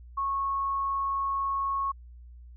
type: tone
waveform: sine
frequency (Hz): 1099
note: C#6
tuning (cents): -15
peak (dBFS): -26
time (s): 0.17-1.92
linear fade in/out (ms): 10
effects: added 60 Hz sine -45 dBFS peak until 2.56 s